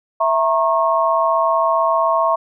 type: chord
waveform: sine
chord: A# diminished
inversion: second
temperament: equal with one note detuned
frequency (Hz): 659.3 / 932.3 / 1087.8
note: E5 / A#5 / C#6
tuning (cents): 0 / 0 / -33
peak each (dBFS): -17 / -20 / -17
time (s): 0.2-2.36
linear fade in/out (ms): 10
effects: none